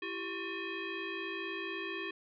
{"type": "tone with frequency modulation", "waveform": "sine", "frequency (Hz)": 1061, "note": "C6", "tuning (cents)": 24, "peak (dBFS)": -36, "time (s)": [0.02, 2.11], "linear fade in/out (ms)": 5, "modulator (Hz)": 726, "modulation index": 2.7, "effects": []}